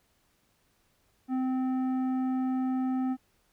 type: tone with tanh clipping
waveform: sine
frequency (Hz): 258.6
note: C4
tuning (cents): -20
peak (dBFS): -28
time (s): 1.28-3.17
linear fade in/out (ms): 50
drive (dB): 10
effects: pink hiss -70 dBFS RMS until 3.52 s